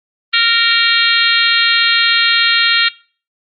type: harmonic tone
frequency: 463.4 Hz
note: A#4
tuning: 10 cents flat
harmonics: 3 / 4 / 5 / 6 / 7 / 8 / 9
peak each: -17 / -17 / -17 / -17 / -17 / -17 / -17 dBFS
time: 0.33-2.89 s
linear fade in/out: 10 ms
effects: noise-tail reverb RT60 0.4 s tail -21 dB re dry + Opus 32 kbps